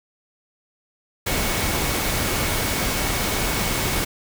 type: tone in noise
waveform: sine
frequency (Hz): 2217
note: C#7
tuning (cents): 0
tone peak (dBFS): -34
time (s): 1.26-4.05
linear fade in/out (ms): 10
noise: pink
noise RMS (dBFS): -23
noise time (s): 1.26-4.05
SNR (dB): -14
effects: none